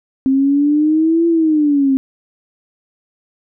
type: exponential two-way sweep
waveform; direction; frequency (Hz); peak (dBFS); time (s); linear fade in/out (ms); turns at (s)
sine; up then down; 263.8 to 338.6 to 263.8; -10; 0.26-1.97; 0; 1.27
effects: none